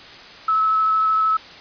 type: tone with vibrato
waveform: sine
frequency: 1298 Hz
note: E6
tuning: 27 cents flat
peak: -15 dBFS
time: 0.48-1.37 s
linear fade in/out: 5 ms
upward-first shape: square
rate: 13 Hz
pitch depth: 8 cents each way
effects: white hiss -40 dBFS RMS until 1.6 s + resampled to 11025 Hz